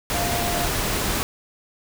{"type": "tone in noise", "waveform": "sine", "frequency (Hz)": 698.5, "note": "F5", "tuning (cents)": 0, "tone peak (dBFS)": -27, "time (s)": [0.14, 0.66], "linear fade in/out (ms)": 0, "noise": "pink", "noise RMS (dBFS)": -24, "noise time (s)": [0.1, 1.23], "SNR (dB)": -6, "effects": []}